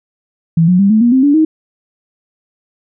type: tone with pitch steps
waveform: sine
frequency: 164.81 / 180.77 / 198.27 / 217.5 / 238.5 / 261.6 / 287 / 314.7 Hz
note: E3 / F#3 / G3 / A3 / A#3 / C4 / D4 / D#4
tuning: 0 / -40 / +20 / -20 / +40 / 0 / -40 / +20 cents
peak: -6 dBFS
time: 0.57-1.45 s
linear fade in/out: 5 ms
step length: 110 ms
effects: none